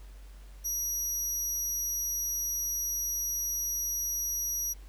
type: tone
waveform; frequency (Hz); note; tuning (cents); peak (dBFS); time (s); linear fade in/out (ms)
30% pulse; 5790; F#8; -38; -26; 0.64-4.74; 20
effects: added 48 Hz sine -45 dBFS peak until 4.88 s + pink hiss -60 dBFS RMS until 4.88 s